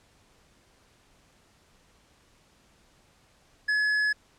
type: tone with hard clipping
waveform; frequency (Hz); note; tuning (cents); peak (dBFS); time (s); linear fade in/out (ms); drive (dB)
sine; 1700; G#6; +40; -24; 3.68-4.13; 10; 6
effects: pink hiss -62 dBFS RMS until 4.38 s + low-pass 9000 Hz 12 dB/octave